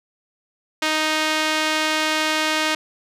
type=tone with band-pass filter; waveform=sawtooth; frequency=311.1 Hz; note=D#4; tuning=in tune; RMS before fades=-21 dBFS; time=0.82-2.75 s; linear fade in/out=5 ms; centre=2900 Hz; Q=0.7; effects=none